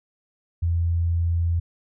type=tone; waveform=sine; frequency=84.7 Hz; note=E2; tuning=48 cents sharp; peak=-19 dBFS; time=0.62-1.6 s; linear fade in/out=10 ms; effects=none